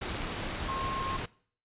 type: tone in noise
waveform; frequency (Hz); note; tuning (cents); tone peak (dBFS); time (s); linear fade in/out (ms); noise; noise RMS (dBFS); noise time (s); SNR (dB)
sine; 1070; C6; +38; -32; 0.68-1.17; 10; pink; -35; 0.01-1.26; 0
effects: noise-tail reverb RT60 0.5 s tail -21 dB re dry + resampled to 8000 Hz